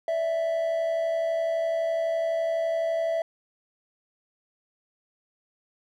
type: tone pair together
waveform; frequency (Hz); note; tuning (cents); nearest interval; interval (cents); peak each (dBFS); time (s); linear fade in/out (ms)
triangle; 587.3 / 659.2; D5 / E5; 0 / 0; major second; 200; -33 / -22; 0.08-3.22; 2
effects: none